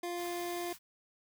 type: tone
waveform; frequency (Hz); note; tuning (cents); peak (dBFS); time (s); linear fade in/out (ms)
25% pulse; 349.2; F4; 0; -32; 0.03-0.73; 5
type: band-stop noise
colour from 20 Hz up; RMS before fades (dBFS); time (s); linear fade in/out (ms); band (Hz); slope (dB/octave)
white; -49; 0.15-0.79; 50; 200 to 800; 48
effects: none